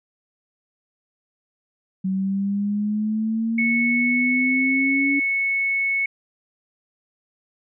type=exponential sweep; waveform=sine; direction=up; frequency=188.2 to 282.5 Hz; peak=-20 dBFS; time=2.04-5.2 s; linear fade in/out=10 ms
type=tone; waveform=sine; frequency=2205 Hz; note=C#7; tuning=10 cents flat; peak=-19 dBFS; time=3.58-6.06 s; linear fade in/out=5 ms
effects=none